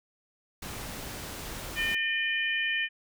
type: noise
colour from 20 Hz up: pink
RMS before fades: -39 dBFS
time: 0.62-1.95 s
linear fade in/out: 5 ms
type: harmonic tone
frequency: 605 Hz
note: D#5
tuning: 49 cents flat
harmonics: 3 / 4 / 5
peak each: -29 / -31 / -33 dBFS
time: 1.75-2.89 s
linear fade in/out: 50 ms
effects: none